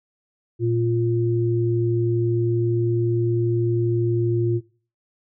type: tone pair together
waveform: sine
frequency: 116.4 / 348.8 Hz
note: A#2 / F4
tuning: -2 / -2 cents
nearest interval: octave + perfect fifth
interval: 1900 cents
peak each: -21 dBFS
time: 0.59-4.61 s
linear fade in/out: 50 ms
effects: noise-tail reverb RT60 0.4 s tail -18 dB re dry